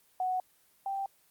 sine tone pair in turn, 740 / 784 Hz, F#5 / G5, 0 / 0 cents, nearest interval minor second, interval 100 cents, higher second, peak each -28 / -31 dBFS, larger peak first, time 0.2-0.4 / 0.86-1.06 s, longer neither, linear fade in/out 2 ms, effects white hiss -66 dBFS RMS until 1.3 s + Opus 24 kbps

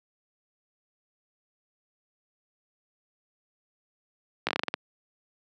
slowing click train, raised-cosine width 0.3 ms, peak -10 dBFS, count 9, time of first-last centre 4.47-4.74 s, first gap 17 ms, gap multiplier 1.19, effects high-pass 200 Hz 12 dB/octave

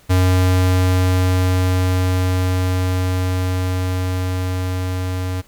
square tone with level ramp, 92 Hz, F#2, 9 cents flat, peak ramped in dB -12 to -21 dBFS, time 0.09-5.42 s, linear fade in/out 20 ms, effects pink hiss -51 dBFS RMS until 5.47 s

